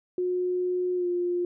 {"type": "tone with pitch glide", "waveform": "sine", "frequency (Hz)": [361.7, 353], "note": ["F#4", "F4"], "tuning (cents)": [-39, 19], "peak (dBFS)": -24, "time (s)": [0.18, 1.45], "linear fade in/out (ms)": 2, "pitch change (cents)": -42, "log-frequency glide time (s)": [0.95, 1.07], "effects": []}